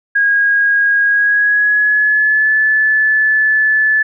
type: tone with pitch glide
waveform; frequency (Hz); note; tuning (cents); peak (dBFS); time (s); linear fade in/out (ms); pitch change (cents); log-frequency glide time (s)
sine; 1638 to 1735.4; G#6 to A6; -24 to -24; -9; 0.15-4.03; 10; +100; 1.03-2.52
effects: none